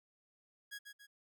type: tone with echo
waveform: sawtooth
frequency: 1656 Hz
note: G#6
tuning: 5 cents flat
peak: -40 dBFS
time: 0.71-0.79 s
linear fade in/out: 20 ms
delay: 140 ms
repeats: 2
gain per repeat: -6 dB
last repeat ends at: 1.07 s
effects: none